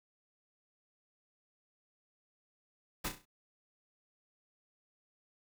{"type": "noise with echo", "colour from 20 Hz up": "pink", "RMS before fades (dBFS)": -36, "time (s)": [3.04, 3.09], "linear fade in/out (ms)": 10, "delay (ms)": 33, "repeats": 5, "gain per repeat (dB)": -7, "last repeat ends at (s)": 3.255, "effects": []}